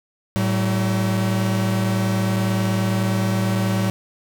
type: tone pair together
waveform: 45% pulse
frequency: 110 / 190.61 Hz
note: A2 / G3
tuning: 0 / -48 cents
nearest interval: minor seventh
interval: 952 cents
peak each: -21 dBFS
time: 0.36-3.9 s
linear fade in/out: 0 ms
effects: none